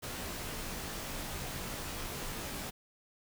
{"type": "noise with comb filter", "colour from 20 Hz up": "pink", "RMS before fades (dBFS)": -40, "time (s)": [0.02, 2.71], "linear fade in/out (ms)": 20, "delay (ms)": 19, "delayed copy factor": -0.7, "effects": []}